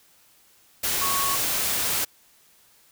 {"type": "tone in noise", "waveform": "sine", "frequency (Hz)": 1108.7, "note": "C#6", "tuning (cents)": 0, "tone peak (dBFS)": -26, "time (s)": [1.01, 1.36], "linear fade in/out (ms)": 10, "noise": "white", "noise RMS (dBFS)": -25, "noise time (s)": [0.83, 2.05], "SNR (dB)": -4, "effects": ["white hiss -58 dBFS RMS until 2.91 s"]}